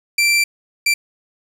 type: tone bursts at uneven times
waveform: sawtooth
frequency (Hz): 2349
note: D7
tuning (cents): 0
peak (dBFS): -9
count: 2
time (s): 0.18-0.44 / 0.86-0.94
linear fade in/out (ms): 5
effects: low-pass 12000 Hz 12 dB/octave + 7-bit